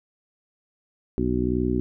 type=harmonic tone; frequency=61.74 Hz; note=B1; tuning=in tune; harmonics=1 / 2 / 3 / 4 / 5 / 6; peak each=-29 / -30 / -31 / -26 / -28 / -27 dBFS; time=1.18-1.8 s; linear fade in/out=0 ms; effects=none